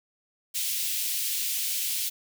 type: high-pass noise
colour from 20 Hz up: white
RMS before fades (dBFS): -29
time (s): 0.54-2.1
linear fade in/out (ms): 20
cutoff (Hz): 2500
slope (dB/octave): 24
effects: none